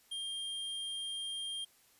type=tone; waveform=square; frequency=3203 Hz; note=G7; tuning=37 cents sharp; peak=-38 dBFS; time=0.11-1.65 s; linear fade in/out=10 ms; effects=white hiss -66 dBFS RMS until 1.99 s + resampled to 32000 Hz